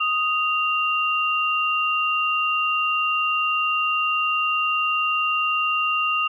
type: tone pair together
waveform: sine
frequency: 1244.5 / 2775 Hz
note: D#6 / F7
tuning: 0 / -12 cents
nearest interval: octave + major second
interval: 1388 cents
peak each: -22 dBFS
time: 0-6.28 s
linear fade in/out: 10 ms
effects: none